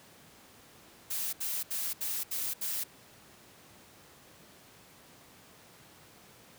blue noise bursts, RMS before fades -34 dBFS, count 6, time 1.1-2.84 s, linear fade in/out 10 ms, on 230 ms, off 72 ms, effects pink hiss -56 dBFS RMS until 6.58 s + high-pass 100 Hz 12 dB/octave

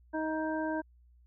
harmonic tone, 314.2 Hz, D#4, 17 cents sharp, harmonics 1 / 2 / 3 / 5, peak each -33 / -36 / -38 / -40 dBFS, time 0.13-0.82 s, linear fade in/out 20 ms, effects added 60 Hz sine -58 dBFS peak until 1.26 s

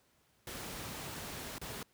pink noise with dropouts, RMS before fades -43 dBFS, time 0.47-1.83 s, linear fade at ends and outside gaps 2 ms, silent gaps 1.583-1.614 s, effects pink hiss -71 dBFS RMS until 1.93 s + high-pass 60 Hz 12 dB/octave

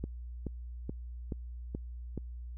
click train, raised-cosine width 3 ms, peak -23 dBFS, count 6, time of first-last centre 0.04-2.177 s, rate 2.34 Hz, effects added 60 Hz sine -40 dBFS peak until 2.57 s

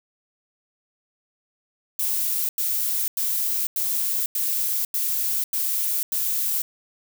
violet noise bursts, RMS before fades -24 dBFS, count 8, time 1.99-6.62 s, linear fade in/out 2 ms, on 500 ms, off 90 ms, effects none

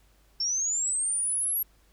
sine linear sweep, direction up, 5340 to 11670 Hz, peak -25 dBFS, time 0.4-1.63 s, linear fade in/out 5 ms, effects added 50 Hz sine -60 dBFS peak until 1.92 s + pink hiss -65 dBFS RMS until 1.92 s

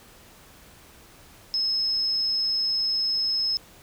sine tone, 5180 Hz, E8, 31 cents flat, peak -22 dBFS, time 1.54-3.57 s, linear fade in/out 0 ms, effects pink hiss -51 dBFS RMS until 3.82 s

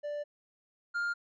triangle tone pair in turn, 587.3 / 1404.9 Hz, D5 / F6, 0 / +10 cents, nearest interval octave + minor third, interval 1510 cents, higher second, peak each -32 / -28 dBFS, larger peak second, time 0.03-0.24 / 0.94-1.14 s, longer first, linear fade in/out 20 ms, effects resampled to 16000 Hz

